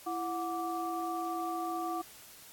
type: tone cluster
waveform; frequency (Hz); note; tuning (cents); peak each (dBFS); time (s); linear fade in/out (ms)
sine; 333.6 / 731 / 1166; E4 / F#5 / D6; +21 / -21 / -13; -37 / -36 / -38; 0.06-2.02; 10
effects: white hiss -53 dBFS RMS until 2.52 s + AAC 64 kbps